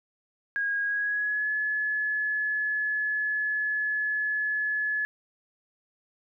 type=tone with pitch glide; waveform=sine; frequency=1637 to 1709.5 Hz; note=G#6 to G#6; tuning=-25 to +50 cents; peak=-25 dBFS; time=0.56-5.05 s; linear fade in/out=0 ms; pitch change=+75 cents; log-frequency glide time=0.81-1.5 s; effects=none